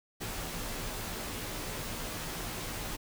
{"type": "noise with comb filter", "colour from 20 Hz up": "pink", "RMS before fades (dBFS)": -38, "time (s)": [0.2, 2.97], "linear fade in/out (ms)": 20, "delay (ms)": 15, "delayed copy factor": -0.65, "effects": []}